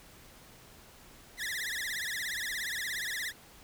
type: tone with vibrato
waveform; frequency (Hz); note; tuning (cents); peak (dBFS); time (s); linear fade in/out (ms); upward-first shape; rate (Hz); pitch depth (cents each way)
sawtooth; 1844; A#6; -19; -30; 1.37-3.33; 50; triangle; 17; 220
effects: pink hiss -55 dBFS RMS until 3.63 s